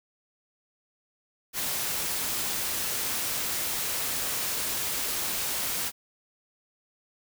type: noise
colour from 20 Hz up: white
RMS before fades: -30 dBFS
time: 1.53-5.92 s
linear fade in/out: 50 ms
effects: none